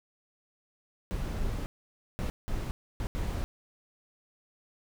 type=noise bursts at uneven times; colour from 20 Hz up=brown; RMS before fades=-32 dBFS; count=5; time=1.11-1.66 / 2.19-2.3 / 2.48-2.71 / 3-3.07 / 3.15-3.44 s; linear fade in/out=0 ms; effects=none